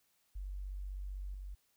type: tone with level steps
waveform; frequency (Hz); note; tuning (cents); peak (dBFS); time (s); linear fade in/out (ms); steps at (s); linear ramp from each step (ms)
sine; 47.83; G1; -42; -39 / -42; 0.35-1.55; 10; 1.34; 2
effects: white hiss -75 dBFS RMS until 1.76 s